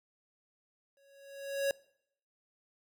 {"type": "tone with exponential growth", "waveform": "square", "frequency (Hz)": 554.4, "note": "C#5", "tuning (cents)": 0, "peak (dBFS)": -27, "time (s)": [0.97, 1.71], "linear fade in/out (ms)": 1, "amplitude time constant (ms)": 160, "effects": ["noise-tail reverb RT60 0.7 s tail -23 dB re dry"]}